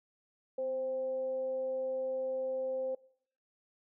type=tone with frequency modulation; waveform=sine; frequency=523.3 Hz; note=C5; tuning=in tune; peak=-32 dBFS; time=0.58-2.95 s; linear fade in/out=5 ms; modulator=268 Hz; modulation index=0.21; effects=noise-tail reverb RT60 0.6 s tail -22 dB re dry